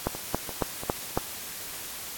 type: two click trains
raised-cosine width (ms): 1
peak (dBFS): -21 / -9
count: 4 / 5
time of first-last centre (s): 0.15-1.177 / 0.07-1.175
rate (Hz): 2.92 / 3.62
effects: white hiss -38 dBFS RMS until 2.17 s + AAC 64 kbps